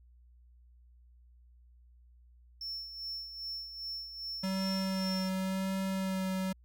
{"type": "tone with tremolo", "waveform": "triangle", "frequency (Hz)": 5400, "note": "E8", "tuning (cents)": 41, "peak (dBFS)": -35, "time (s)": [2.61, 5.29], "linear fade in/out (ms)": 2, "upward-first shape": "sine", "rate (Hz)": 2.5, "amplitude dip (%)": 60}
{"type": "tone with vibrato", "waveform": "square", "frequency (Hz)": 190, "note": "F#3", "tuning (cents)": 46, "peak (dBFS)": -32, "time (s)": [4.43, 6.53], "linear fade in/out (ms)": 10, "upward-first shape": "sine", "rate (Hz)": 0.91, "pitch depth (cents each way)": 14}
{"effects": ["added 60 Hz sine -57 dBFS peak until 6.64 s"]}